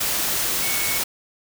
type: tone in noise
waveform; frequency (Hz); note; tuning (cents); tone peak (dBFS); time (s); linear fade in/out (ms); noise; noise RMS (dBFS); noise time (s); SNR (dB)
sine; 2217; C#7; 0; -29; 0.62-0.99; 10; white; -23; 0-1.04; -9
effects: none